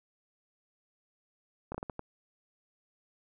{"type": "slowing click train", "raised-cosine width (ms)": 1, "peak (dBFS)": -23, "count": 6, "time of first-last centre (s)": [1.72, 1.994], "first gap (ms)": 25, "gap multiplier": 1.4, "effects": []}